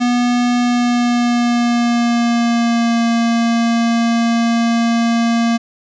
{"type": "tone with pitch glide", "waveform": "square", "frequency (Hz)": [243.5, 232.2], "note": ["B3", "A#3"], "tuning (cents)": [-24, -7], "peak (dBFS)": -13, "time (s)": [0, 5.58], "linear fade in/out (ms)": 20, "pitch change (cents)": -83, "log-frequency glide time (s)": [0.59, 3.05], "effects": ["resampled to 16000 Hz", "9-bit"]}